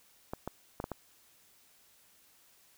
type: clicks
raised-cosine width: 1 ms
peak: -22 dBFS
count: 5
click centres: 0.335 / 0.476 / 0.801 / 0.841 / 0.917 s
effects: white hiss -64 dBFS RMS until 2.77 s